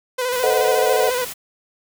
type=tone with vibrato; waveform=sawtooth; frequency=500 Hz; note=B4; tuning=21 cents sharp; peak=-16 dBFS; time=0.18-1.25 s; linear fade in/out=10 ms; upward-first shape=square; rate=14 Hz; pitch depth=38 cents each way
type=noise; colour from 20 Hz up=white; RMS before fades=-31 dBFS; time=0.31-1.34 s; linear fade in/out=20 ms
type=chord; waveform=sine; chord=A diminished seventh; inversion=none; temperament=equal; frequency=440 / 523.3 / 622.3 / 740 Hz; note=A4 / C5 / Eb5 / Gb5; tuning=0 / 0 / 0 / 0 cents; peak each=-20 / -22 / -23 / -22 dBFS; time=0.43-1.1 s; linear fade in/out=10 ms
effects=none